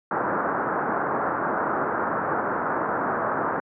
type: low-pass noise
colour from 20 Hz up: white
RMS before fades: -25 dBFS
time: 0.11-3.6 s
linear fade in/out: 2 ms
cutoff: 1500 Hz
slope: 48 dB/octave
effects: high-pass 200 Hz 12 dB/octave